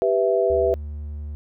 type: chord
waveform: sine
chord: E minor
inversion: first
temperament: equal with one note detuned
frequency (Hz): 392 / 491.9 / 659.3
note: G4 / B4 / E5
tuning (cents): 0 / -7 / 0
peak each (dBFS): -21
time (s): 0.02-0.74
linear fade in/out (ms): 0
type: tone with pitch glide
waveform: triangle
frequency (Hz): 75 to 74.1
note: D2 to D2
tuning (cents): +37 to +16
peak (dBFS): -27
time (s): 0.5-1.35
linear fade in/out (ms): 0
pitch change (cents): -21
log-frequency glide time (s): 0.62-0.75
effects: none